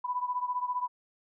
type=beating tone pair; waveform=sine; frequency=987.8 / 1002.8 Hz; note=B5 / B5; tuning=0 / +26 cents; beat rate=15 Hz; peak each=-31 / -34 dBFS; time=0.04-0.88 s; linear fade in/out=10 ms; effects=none